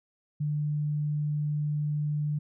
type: tone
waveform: sine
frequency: 148.9 Hz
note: D3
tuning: 24 cents sharp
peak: -26 dBFS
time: 0.4-2.39 s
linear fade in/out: 10 ms
effects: none